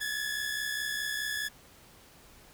sawtooth tone pair together, 1684 / 1748.8 Hz, G#6 / A6, +24 / -11 cents, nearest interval minor second, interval 65 cents, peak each -30 / -32 dBFS, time 0-1.49 s, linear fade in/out 20 ms, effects pink hiss -56 dBFS RMS until 2.53 s

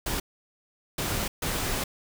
pink noise bursts at uneven times, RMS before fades -29 dBFS, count 3, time 0.06-0.2 / 0.98-1.28 / 1.42-1.84 s, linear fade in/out 5 ms, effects none

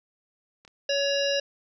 clicks, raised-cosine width 0.2 ms, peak -33 dBFS, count 2, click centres 0.65 / 0.678 s
harmonic tone, 561 Hz, C#5, 21 cents sharp, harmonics 1 / 3 / 5 / 7 / 9 / 10, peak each -25 / -33 / -30 / -34 / -33 / -36 dBFS, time 0.89-1.4 s, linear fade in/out 5 ms
effects none

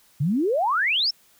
sine exponential sweep, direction up, 130.81 to 5588 Hz, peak -19 dBFS, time 0.2-1.11 s, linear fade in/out 10 ms, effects white hiss -58 dBFS RMS until 1.39 s

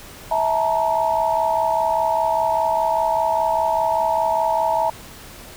sine tone cluster, 652 / 873 / 938 Hz, E5 / A5 / A#5, -19 / -14 / +11 cents, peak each -21 dBFS, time 0.31-4.9 s, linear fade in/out 5 ms, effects pink hiss -40 dBFS RMS until 5.56 s

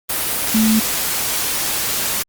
sine tone in noise, 219.7 Hz, A3, 2 cents flat, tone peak -12 dBFS, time 0.54-0.8 s, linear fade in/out 10 ms, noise white, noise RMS -20 dBFS, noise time 0.09-2.23 s, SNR +5 dB, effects Opus 32 kbps

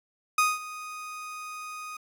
30% pulse tone with ADSR envelope, 1244.5 Hz, D#6, in tune, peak -16 dBFS, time 0.38-1.97 s, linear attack 4 ms, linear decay 200 ms, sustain -18 dB, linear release 6 ms, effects resampled to 32000 Hz + 9-bit

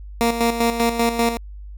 15% pulse tone with tremolo, 233.1 Hz, A#3, in tune, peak -9 dBFS, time 0.21-1.37 s, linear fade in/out 0 ms, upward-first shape square, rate 5.1 Hz, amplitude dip 60%, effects added 50 Hz sine -33 dBFS peak until 1.77 s

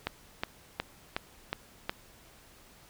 click train, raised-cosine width 0.3 ms, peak -14 dBFS, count 6, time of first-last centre 0.07-1.895 s, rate 2.74 Hz, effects pink hiss -57 dBFS RMS until 2.89 s

